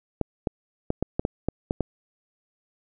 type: clicks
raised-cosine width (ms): 2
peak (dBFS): -10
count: 9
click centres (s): 0.213 / 0.472 / 0.904 / 1.026 / 1.195 / 1.251 / 1.486 / 1.709 / 1.807
effects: none